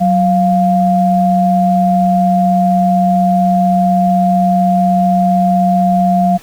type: tone pair together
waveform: sine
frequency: 185.7 / 698.5 Hz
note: F#3 / F5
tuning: +7 / 0 cents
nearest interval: octave + major seventh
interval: 2293 cents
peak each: -11 dBFS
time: 0-6.38 s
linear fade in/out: 20 ms
effects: pink hiss -39 dBFS RMS until 6.42 s